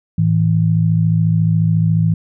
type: tone pair together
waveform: sine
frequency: 108.66 / 162.8 Hz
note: A2 / E3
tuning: -21 / -21 cents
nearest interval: perfect fifth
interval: 700 cents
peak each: -15 / -13 dBFS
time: 0.18-2.14 s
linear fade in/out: 5 ms
effects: none